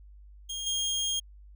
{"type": "tone with level steps", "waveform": "25% pulse", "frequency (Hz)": 3239, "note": "G#7", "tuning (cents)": -44, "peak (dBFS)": [-30, -24], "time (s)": [0.49, 1.2], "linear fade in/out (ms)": 10, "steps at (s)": 0.66, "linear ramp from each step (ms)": 10, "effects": ["added 50 Hz sine -48 dBFS peak until 1.55 s"]}